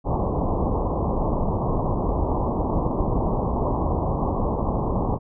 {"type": "low-pass noise", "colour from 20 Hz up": "pink", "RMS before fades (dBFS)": -23, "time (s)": [0.04, 5.19], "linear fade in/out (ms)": 50, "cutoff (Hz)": 1100, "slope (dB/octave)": 96, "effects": []}